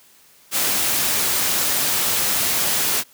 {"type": "noise", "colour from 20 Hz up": "white", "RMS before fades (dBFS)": -20, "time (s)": [0.51, 3.04], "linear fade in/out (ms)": 50, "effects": ["white hiss -52 dBFS RMS until 3.13 s", "high-pass 80 Hz 12 dB/octave"]}